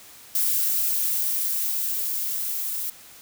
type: noise with level ramp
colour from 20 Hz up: violet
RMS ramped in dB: -22 to -29 dBFS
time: 0.35-2.9 s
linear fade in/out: 2 ms
effects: white hiss -47 dBFS RMS until 3.21 s

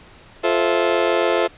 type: chord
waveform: 35% pulse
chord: F major seventh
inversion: none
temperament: just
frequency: 349.2 / 436.5 / 523.8 / 654.8 Hz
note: F4 / A4 / C5 / E5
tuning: 0 / -14 / +2 / -12 cents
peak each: -20 dBFS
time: 0.43-1.48 s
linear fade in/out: 20 ms
effects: pink hiss -46 dBFS RMS until 1.57 s + resampled to 8000 Hz

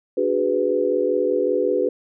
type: chord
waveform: sine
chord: G# half-diminished seventh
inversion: second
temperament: equal with one note detuned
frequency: 293.7 / 370 / 415.3 / 497.6 Hz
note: D4 / F#4 / G#4 / B4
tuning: 0 / 0 / 0 / +13 cents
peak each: -27 / -23 / -23 / -21 dBFS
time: 0.17-1.89 s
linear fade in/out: 5 ms
effects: none

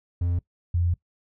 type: tone pair in turn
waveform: triangle / sine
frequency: 87.31 / 86.66 Hz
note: F2 / F2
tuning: 0 / -13 cents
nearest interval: unison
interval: 13 cents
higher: first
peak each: -20 dBFS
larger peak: neither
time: 0.21-0.39 / 0.74-0.94 s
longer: second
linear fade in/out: 5 ms
effects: noise-tail reverb RT60 0.1 s tail -20 dB re dry

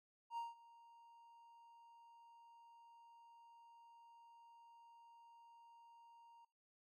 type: tone with ADSR envelope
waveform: triangle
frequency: 932.3 Hz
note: A#5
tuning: in tune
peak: -39 dBFS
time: 0.3-6.45 s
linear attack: 73 ms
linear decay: 170 ms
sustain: -21 dB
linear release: 6 ms
effects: noise-tail reverb RT60 0.3 s tail -23 dB re dry

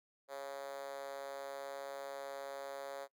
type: tone with high-pass filter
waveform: 5% pulse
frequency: 138.4 Hz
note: C#3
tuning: 2 cents flat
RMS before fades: -45 dBFS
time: 0.28-3.08 s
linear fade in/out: 50 ms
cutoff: 530 Hz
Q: 4.7
effects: noise-tail reverb RT60 0.1 s tail -23 dB re dry

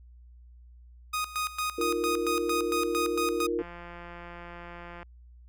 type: tone with tremolo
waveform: sawtooth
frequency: 1244.5 Hz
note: D#6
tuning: in tune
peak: -24 dBFS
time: 1.13-3.47 s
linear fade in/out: 10 ms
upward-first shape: square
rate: 4.4 Hz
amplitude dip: 80%
type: chord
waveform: sine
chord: Eb suspended second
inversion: none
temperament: equal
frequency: 311.1 / 349.2 / 466.2 Hz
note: Eb4 / F4 / Bb4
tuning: 0 / 0 / 0 cents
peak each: -34 / -30 / -30 dBFS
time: 1.78-3.62 s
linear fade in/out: 5 ms
type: click train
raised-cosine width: 0.5 ms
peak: -29 dBFS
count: 250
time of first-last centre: 3.59-5.029 s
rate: 173 Hz
effects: added 60 Hz sine -49 dBFS peak until 5.48 s

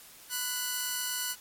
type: tone pair together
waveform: 5% pulse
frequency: 1000 / 1475.8 Hz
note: B5 / F#6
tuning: +21 / -5 cents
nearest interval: perfect fifth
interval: 674 cents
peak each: -26 / -20 dBFS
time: 0.29-1.36 s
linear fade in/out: 50 ms
effects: white hiss -52 dBFS RMS until 1.4 s + MP3 64 kbps

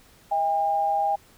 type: tone pair together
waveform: sine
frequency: 638.9 / 805 Hz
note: D#5 / G5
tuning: +46 / +46 cents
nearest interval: major third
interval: 400 cents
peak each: -29 / -21 dBFS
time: 0.31-1.16 s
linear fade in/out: 10 ms
effects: pink hiss -55 dBFS RMS until 1.37 s

